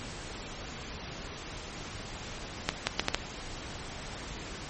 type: accelerating click train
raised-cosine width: 0.2 ms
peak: -7 dBFS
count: 5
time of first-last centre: 2.69-3.146 s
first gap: 180 ms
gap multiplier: 0.7
effects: pink hiss -41 dBFS RMS until 4.69 s + MP3 32 kbps